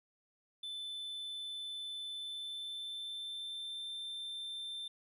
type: tone with pitch glide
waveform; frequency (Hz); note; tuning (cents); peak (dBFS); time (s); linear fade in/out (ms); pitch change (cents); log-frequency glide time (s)
triangle; 3520 to 3567; A7 to A7; 0 to +23; -39; 0.63-4.88; 5; +23; 2.11-3.9
effects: none